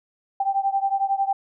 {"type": "beating tone pair", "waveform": "sine", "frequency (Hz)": [782, 793], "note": ["G5", "G5"], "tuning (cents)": [-4, 20], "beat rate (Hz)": 11, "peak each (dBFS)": [-22, -24], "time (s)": [0.4, 1.33], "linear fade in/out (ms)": 5, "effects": []}